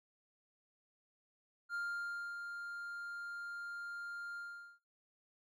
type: tone with ADSR envelope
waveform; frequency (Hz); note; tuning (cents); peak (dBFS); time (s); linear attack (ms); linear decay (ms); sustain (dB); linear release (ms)
triangle; 1400; F6; +4; -35; 1.69-4.79; 53; 610; -6; 420
effects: noise-tail reverb RT60 0.3 s tail -25 dB re dry